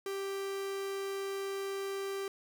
45% pulse tone, 392 Hz, G4, in tune, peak -35 dBFS, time 0.06-2.28 s, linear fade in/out 2 ms, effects none

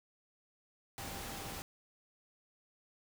sine tone in noise, 790 Hz, G5, 13 cents sharp, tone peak -53 dBFS, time 0.98-1.62 s, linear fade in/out 0 ms, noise pink, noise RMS -44 dBFS, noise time 0.98-1.62 s, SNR -12 dB, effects none

